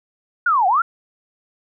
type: linear two-way sweep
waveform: sine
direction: down then up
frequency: 1480 to 700 to 1424 Hz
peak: -13 dBFS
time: 0.46-0.82 s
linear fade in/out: 5 ms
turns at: 0.67 s
effects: none